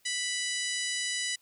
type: harmonic tone with a mistuned harmonic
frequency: 987.8 Hz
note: B5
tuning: in tune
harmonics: 2 / 3 / 4 / 5 / 6 / 7 / 8 / 9 / 10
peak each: -35 / -37 / -38 / -39 / -40 / -40 / -41 / -42 / -42 dBFS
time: 0.05-1.36 s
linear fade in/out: 10 ms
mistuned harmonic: 10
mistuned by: -36 cents
effects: white hiss -67 dBFS RMS until 1.41 s